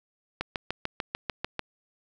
click train, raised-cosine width 0.3 ms, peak -13 dBFS, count 9, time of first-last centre 0.41-1.593 s, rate 6.76 Hz, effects none

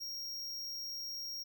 square tone, 5588 Hz, F8, in tune, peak -40 dBFS, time 0-1.44 s, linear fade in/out 20 ms, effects none

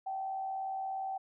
sine tone with frequency modulation, 770 Hz, G5, 31 cents flat, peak -34 dBFS, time 0.06-1.18 s, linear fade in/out 10 ms, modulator 77.1 Hz, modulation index 0.33, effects none

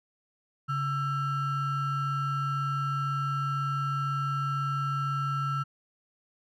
triangle ring-modulated tone, 736 Hz, F#5, 9 cents flat, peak -22 dBFS, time 0.68-5.64 s, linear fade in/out 20 ms, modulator 597 Hz, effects none

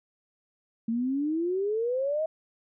sine exponential sweep, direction up, 222.9 to 646 Hz, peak -25 dBFS, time 0.88-2.26 s, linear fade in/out 5 ms, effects none

